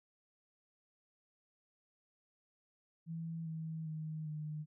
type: tone with pitch steps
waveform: sine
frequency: 164.3 / 160.27 / 156.34 / 152.5 Hz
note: E3 / E3 / D#3 / D#3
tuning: -5 / -48 / +9 / -34 cents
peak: -39 dBFS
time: 3.06-4.66 s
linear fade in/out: 50 ms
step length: 400 ms
effects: none